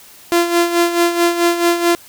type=tone with tremolo; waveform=sawtooth; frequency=343.5 Hz; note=F4; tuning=29 cents flat; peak=-6 dBFS; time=0.32-1.95 s; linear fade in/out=0 ms; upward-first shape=sine; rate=4.6 Hz; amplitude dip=65%; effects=white hiss -42 dBFS RMS until 2.08 s